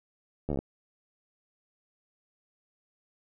slowing click train, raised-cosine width 2 ms, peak -18 dBFS, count 8, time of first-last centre 0.49-0.59 s, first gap 13 ms, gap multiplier 1.03, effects none

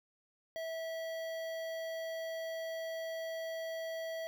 square tone with notch filter, 652 Hz, E5, 19 cents flat, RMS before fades -40 dBFS, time 0.56-4.27 s, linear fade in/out 0 ms, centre 8700 Hz, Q 0.83, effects 13-bit

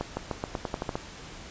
accelerating click train, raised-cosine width 1 ms, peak -15 dBFS, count 10, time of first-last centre 0.01-0.955 s, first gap 160 ms, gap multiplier 0.89, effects pink hiss -44 dBFS RMS until 1.5 s + resampled to 16000 Hz

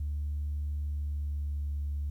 sine tone with pitch glide, 73.42 to 72.33 Hz, D2 to D2, 0 to -26 cents, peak -29 dBFS, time 0-2.1 s, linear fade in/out 5 ms, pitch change -26 cents, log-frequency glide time 0.78-1.74 s, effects tanh soft clip ceiling -27 dBFS + 11-bit

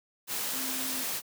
sine tone in noise, 261.6 Hz, C4, in tune, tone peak -40 dBFS, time 0.52-1.05 s, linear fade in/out 50 ms, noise white, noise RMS -33 dBFS, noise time 0.27-1.22 s, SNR -10 dB, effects high-pass 150 Hz 12 dB/octave

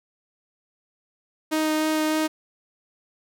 sawtooth tone with vibrato, 311.1 Hz, D#4, in tune, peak -17 dBFS, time 1.51-2.28 s, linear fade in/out 20 ms, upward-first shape sine, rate 3.3 Hz, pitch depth 9 cents each way, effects none

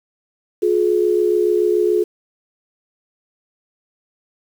sine tone pair together, 356.9 / 423.9 Hz, F4 / G#4, +38 / +35 cents, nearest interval minor third, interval 297 cents, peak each -16 dBFS, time 0.62-2.04 s, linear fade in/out 10 ms, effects 7-bit

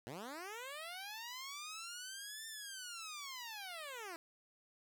10% pulse linear two-way sweep, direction up then down, 110.2 to 1800 to 319.9 Hz, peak -37 dBFS, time 0.07-4.16 s, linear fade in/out 0 ms, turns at 2.47 s, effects none

